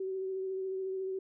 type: tone with vibrato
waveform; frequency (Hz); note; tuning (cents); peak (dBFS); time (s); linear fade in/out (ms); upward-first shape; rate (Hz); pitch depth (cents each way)
sine; 380; F#4; +46; -33; 0-1.19; 5; triangle; 14; 23
effects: none